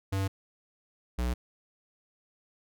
square tone pair in turn, 97 / 60.89 Hz, G2 / B1, -18 / -24 cents, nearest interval minor sixth, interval 806 cents, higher first, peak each -28 dBFS, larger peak neither, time 0.12-0.28 / 1.18-1.34 s, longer neither, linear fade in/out 10 ms, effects none

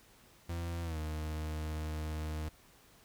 40% pulse tone with pitch glide, 85 to 77.5 Hz, F2 to D#2, -46 to -6 cents, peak -35 dBFS, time 0.49-2.49 s, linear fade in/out 5 ms, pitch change -160 cents, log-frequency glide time 0.83-0.98 s, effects pink hiss -62 dBFS RMS until 3.04 s

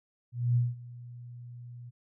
sine tone with ADSR envelope, 121 Hz, B2, 35 cents flat, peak -21 dBFS, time 0.32-1.91 s, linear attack 240 ms, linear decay 190 ms, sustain -21 dB, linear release 24 ms, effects none

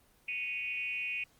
sine tone with frequency modulation, 2489 Hz, D#7, in tune, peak -33 dBFS, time 0.28-1.24 s, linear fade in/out 5 ms, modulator 265 Hz, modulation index 0.84, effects pink hiss -66 dBFS RMS until 1.39 s + Opus 24 kbps

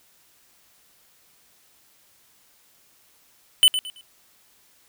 square tone with echo, 3011 Hz, F#7, 30 cents sharp, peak -11 dBFS, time 3.63-3.68 s, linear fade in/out 0 ms, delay 110 ms, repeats 3, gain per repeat -11 dB, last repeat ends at 4.01 s, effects white hiss -59 dBFS RMS until 4.88 s

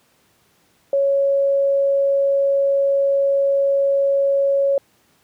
sine tone, 554.4 Hz, C#5, in tune, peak -14 dBFS, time 0.93-4.78 s, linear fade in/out 2 ms, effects pink hiss -59 dBFS RMS until 5.23 s + high-pass 100 Hz 12 dB/octave

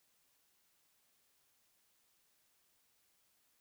silence, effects white hiss -75 dBFS RMS until 3.6 s

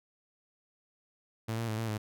sawtooth tone with pitch steps, 112.3 / 115.5 / 109.1 / 113.4 / 107.1 Hz, A2 / A#2 / A2 / A#2 / A2, +36 / -16 / -14 / -47 / -46 cents, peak -28 dBFS, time 1.48-1.98 s, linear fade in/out 10 ms, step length 100 ms, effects none

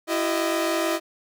sawtooth tone cluster, 333.6 / 382.4 / 620 Hz, E4 / G4 / D#5, +21 / -43 / -6 cents, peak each -21 / -27 / -22 dBFS, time 0.07-1 s, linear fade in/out 50 ms, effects none

